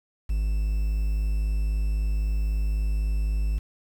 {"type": "tone with quantisation", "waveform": "triangle", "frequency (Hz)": 51.91, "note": "G#1", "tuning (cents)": 0, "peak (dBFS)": -20, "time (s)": [0.29, 3.59], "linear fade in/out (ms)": 10, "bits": 8, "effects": []}